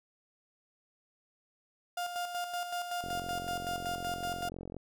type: tone with tremolo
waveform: 35% pulse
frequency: 705 Hz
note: F5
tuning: 16 cents sharp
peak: -31 dBFS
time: 1.97-4.49 s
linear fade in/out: 5 ms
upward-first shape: square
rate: 5.3 Hz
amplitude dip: 50%
type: click train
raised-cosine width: 2 ms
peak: -29 dBFS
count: 78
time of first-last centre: 3.04-4.766 s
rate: 44.6 Hz
effects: none